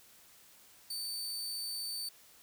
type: tone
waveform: sawtooth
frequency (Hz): 4556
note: C#8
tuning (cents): +47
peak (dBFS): -34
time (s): 0.9-2.09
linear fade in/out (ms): 5
effects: white hiss -60 dBFS RMS until 2.42 s